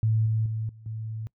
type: tone with level steps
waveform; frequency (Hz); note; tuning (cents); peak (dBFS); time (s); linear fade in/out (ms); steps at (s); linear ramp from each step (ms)
sine; 110.4; A2; +6; -20 / -22 / -27 / -45 / -31; 0.03-1.27; 0; 0.26 / 0.46 / 0.69 / 0.86; 2
effects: noise-tail reverb RT60 0.1 s tail -24 dB re dry